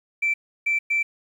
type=tone bursts at uneven times; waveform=sine; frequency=2335 Hz; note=D7; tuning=11 cents flat; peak=-18 dBFS; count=3; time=0.22-0.34 / 0.66-0.79 / 0.9-1.03 s; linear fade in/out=10 ms; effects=tanh soft clip ceiling -15 dBFS + 9-bit